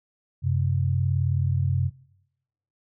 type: tone pair together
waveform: sine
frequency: 93.56 / 132.4 Hz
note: F#2 / C3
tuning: +20 / +21 cents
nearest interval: tritone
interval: 601 cents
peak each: -23 / -23 dBFS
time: 0.42-1.91 s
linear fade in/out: 50 ms
effects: noise-tail reverb RT60 0.9 s tail -23 dB re dry